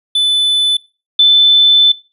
triangle / sine tone pair in turn, 3500 / 3520 Hz, A7 / A7, -10 / 0 cents, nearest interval unison, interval 10 cents, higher second, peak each -8 / -4 dBFS, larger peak second, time 0.15-0.77 / 1.19-1.92 s, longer second, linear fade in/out 5 ms, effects noise-tail reverb RT60 0.3 s tail -20 dB re dry + resampled to 32000 Hz

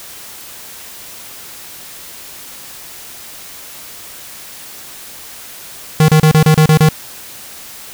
square tone bursts, 155.56 Hz, D#3, in tune, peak -6 dBFS, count 8, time 6-6.889 s, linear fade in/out 2 ms, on 84 ms, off 31 ms, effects white hiss -33 dBFS RMS until 7.93 s

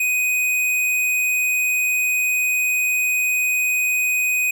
square tone, 2497 Hz, D#7, 6 cents sharp, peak -18 dBFS, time 0-4.51 s, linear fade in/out 5 ms, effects none

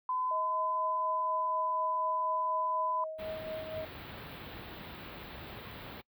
sine tone with pitch glide, 1014 to 1003.5 Hz, B5 to B5, +45 to +27 cents, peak -30 dBFS, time 0.09-3.04 s, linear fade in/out 2 ms, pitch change -18 cents, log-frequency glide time 0.47-1.77 s
sine tone with tremolo, 632 Hz, D#5, 27 cents sharp, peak -35 dBFS, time 0.31-3.85 s, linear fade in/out 2 ms, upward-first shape triangle, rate 4.1 Hz, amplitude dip 55%
pink band-stop noise, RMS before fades -45 dBFS, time 3.18-6.02 s, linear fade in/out 20 ms, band 4100 to 15000 Hz, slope 48 dB/octave
effects noise-tail reverb RT60 0.1 s tail -24 dB re dry + high-pass 60 Hz 12 dB/octave

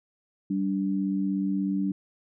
sine tone pair together, 193.82 / 290.4 Hz, G3 / D4, -19 / -19 cents, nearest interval perfect fifth, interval 700 cents, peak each -26 / -28 dBFS, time 0.5-1.92 s, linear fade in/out 5 ms, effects none

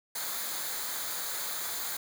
white noise with comb filter, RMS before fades -35 dBFS, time 0.15-1.97 s, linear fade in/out 5 ms, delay 0.36 ms, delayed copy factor -0.65, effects none

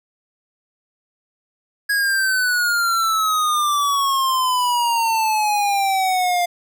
square exponential sweep, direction down, 1661.2 to 698.5 Hz, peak -17 dBFS, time 1.89-6.46 s, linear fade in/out 10 ms, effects none

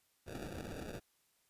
white noise with sample-and-hold, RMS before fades -45 dBFS, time 0.26-1 s, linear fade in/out 20 ms, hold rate 1050 Hz, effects white hiss -75 dBFS RMS until 1.49 s + resampled to 32000 Hz

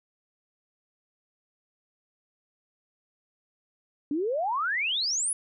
sine exponential sweep, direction up, 275.6 to 10548 Hz, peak -25 dBFS, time 4.11-5.33 s, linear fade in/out 2 ms, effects none

